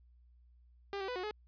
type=tone with pitch steps; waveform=sawtooth; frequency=398.8 / 385.9 / 497.4 / 365.6 / 423.8 Hz; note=G4 / G4 / B4 / F#4 / G#4; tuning=+30 / -27 / +12 / -21 / +35 cents; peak=-33 dBFS; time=0.93-1.31 s; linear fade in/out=0 ms; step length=76 ms; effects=added 60 Hz sine -60 dBFS peak until 1.47 s + resampled to 11025 Hz